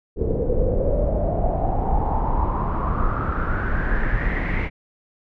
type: noise with low-pass filter sweep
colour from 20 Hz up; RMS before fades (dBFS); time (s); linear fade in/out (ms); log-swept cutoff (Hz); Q
brown; -21; 0.16-4.7; 50; 430 to 2200; 7.2
effects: none